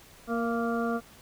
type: harmonic tone with a mistuned harmonic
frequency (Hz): 233.1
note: A#3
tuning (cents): 0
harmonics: 1 / 2 / 3 / 5 / 6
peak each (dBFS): -29 / -32 / -34 / -36 / -37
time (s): 0.27-1.01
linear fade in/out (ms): 50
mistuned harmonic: 3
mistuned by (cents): -23
effects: pink hiss -53 dBFS RMS until 1.21 s